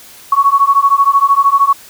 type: beating tone pair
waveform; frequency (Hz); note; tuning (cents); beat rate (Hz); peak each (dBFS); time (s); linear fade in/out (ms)
sine; 1108 / 1121; C#6 / C#6; -1 / +19; 13; -10; 0.32-1.73; 5
effects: white hiss -38 dBFS RMS until 1.89 s